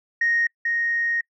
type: tone pair in turn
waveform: sine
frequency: 1864.7 / 1864.7 Hz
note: A#6 / A#6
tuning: 0 / 0 cents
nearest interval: unison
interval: 0 cents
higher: neither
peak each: -17 / -20 dBFS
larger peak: first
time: 0.21-0.47 / 0.65-1.21 s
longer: second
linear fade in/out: 5 ms
effects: noise-tail reverb RT60 0.1 s tail -26 dB re dry + tanh soft clip ceiling -13 dBFS